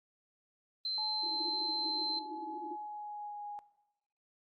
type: tone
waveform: sine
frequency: 4098 Hz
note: C8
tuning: 37 cents flat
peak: -33 dBFS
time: 0.85-2.19 s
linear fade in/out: 2 ms
type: tone with pitch glide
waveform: sine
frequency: 858 to 826.4 Hz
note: A5 to G#5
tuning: -44 to -9 cents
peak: -40 dBFS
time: 0.98-3.59 s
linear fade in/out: 0 ms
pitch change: -65 cents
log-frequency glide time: 2.12-3.47 s
type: band-pass noise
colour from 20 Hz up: pink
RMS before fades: -47 dBFS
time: 1.22-2.77 s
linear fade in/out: 20 ms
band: 310 to 350 Hz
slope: 96 dB/octave
effects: noise-tail reverb RT60 1.0 s tail -18 dB re dry + Opus 32 kbps